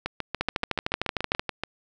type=two click trains; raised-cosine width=0.3 ms; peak=-9 / -12 dBFS; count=14 / 12; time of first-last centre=0.41-1.395 / 0.06-1.636 s; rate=13.2 / 6.98 Hz; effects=none

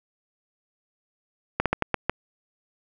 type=slowing click train; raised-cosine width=0.5 ms; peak=-6 dBFS; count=6; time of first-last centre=1.6-2.096 s; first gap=57 ms; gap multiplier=1.28; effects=none

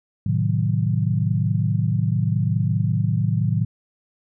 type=chord; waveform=sine; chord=A diminished seventh; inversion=none; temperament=equal; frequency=110 / 130.81 / 155.56 / 185 Hz; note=A2 / C3 / Eb3 / Gb3; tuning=0 / 0 / 0 / 0 cents; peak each=-21 / -25 / -23 / -26 dBFS; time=0.26-3.65 s; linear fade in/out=5 ms; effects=none

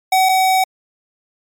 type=tone pair in turn; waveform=square; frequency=755 / 755 Hz; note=F#5 / F#5; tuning=+35 / +35 cents; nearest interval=unison; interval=0 cents; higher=neither; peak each=-11 / -12 dBFS; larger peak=first; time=0.12-0.29 / 0.29-0.64 s; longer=second; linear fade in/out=5 ms; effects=MP3 96 kbps

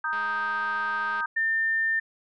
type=chord; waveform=sine; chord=Eb major; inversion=second; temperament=equal; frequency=932.3 / 1244.5 / 1568 Hz; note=Bb5 / Eb6 / G6; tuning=0 / 0 / 0 cents; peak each=-33 / -30 / -28 dBFS; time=0.04-1.26 s; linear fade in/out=5 ms
type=click train; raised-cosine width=0.3 ms; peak=-27 dBFS; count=227; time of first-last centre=0.13-1.206 s; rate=210 Hz
type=tone; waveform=sine; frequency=1800 Hz; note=A6; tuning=39 cents sharp; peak=-22 dBFS; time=1.36-2 s; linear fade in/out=10 ms
effects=none

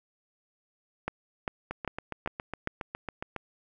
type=two click trains; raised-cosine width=0.5 ms; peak=-19 / -15 dBFS; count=13 / 5; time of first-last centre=1.71-3.363 / 1.08-2.674 s; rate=7.26 / 2.51 Hz; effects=none

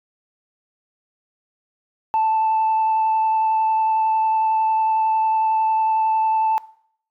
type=tone with vibrato; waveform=sine; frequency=880 Hz; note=A5; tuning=in tune; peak=-14 dBFS; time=2.14-6.58 s; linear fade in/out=0 ms; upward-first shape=sine; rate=11 Hz; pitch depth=8 cents each way; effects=noise-tail reverb RT60 0.6 s tail -21 dB re dry + tanh soft clip ceiling -13 dBFS

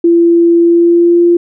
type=tone with pitch glide; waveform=sine; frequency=339.6 to 345.3 Hz; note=F4 to F4; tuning=-48 to -20 cents; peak=-4 dBFS; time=0.04-1.37 s; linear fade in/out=5 ms; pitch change=+28 cents; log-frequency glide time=0.61-1.22 s; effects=none

